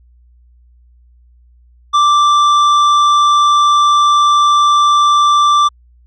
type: tone with tanh clipping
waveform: sine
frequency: 1174.7 Hz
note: D6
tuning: in tune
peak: -9 dBFS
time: 1.93-5.69 s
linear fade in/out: 20 ms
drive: 13 dB
effects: added 60 Hz sine -44 dBFS peak until 6.06 s + low-pass 6000 Hz 12 dB/octave